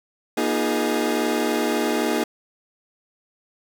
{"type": "tone cluster", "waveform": "30% pulse", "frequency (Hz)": [238.9, 310.4, 354, 416.4], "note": ["A#3", "D#4", "F4", "G#4"], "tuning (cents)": [43, -4, 23, 5], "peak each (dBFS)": [-23, -22, -26, -23], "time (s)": [0.37, 2.24], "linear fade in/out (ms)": 5, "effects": []}